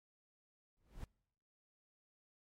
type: noise with exponential growth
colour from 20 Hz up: brown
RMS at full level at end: -43 dBFS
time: 0.77-1.04 s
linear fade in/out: 0 ms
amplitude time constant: 57 ms
effects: noise-tail reverb RT60 0.8 s tail -26 dB re dry + MP3 64 kbps